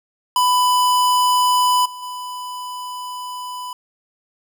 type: tone with level steps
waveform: square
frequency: 996 Hz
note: B5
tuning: 14 cents sharp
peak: -14 / -32 / -28 dBFS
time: 0.36-3.73 s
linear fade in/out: 2 ms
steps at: 1.85 / 2.02 s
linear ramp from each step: 10 ms
effects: none